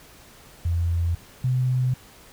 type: tone pair in turn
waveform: sine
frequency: 85 / 127.36 Hz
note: F2 / C3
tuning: -46 / -46 cents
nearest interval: perfect fifth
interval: 700 cents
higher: second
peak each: -20 / -19 dBFS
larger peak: second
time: 0.65-1.15 / 1.44-1.94 s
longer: neither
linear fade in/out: 5 ms
effects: pink hiss -49 dBFS RMS until 2.32 s